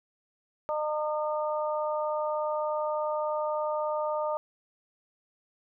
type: harmonic tone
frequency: 303.9 Hz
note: D#4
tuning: 41 cents flat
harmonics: 2 / 3 / 4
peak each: -29 / -33 / -35 dBFS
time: 0.69-4.37 s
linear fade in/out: 0 ms
effects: none